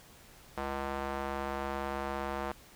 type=tone with band-pass filter; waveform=square; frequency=68.9 Hz; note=C#2; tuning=10 cents flat; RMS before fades=-36 dBFS; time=0.57-2.52 s; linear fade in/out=5 ms; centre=930 Hz; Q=1.1; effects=pink hiss -56 dBFS RMS until 2.75 s